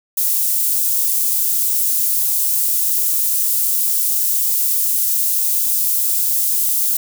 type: high-pass noise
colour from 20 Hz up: white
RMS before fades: -17 dBFS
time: 0.17-6.97 s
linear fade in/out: 5 ms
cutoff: 9700 Hz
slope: 12 dB/octave
effects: none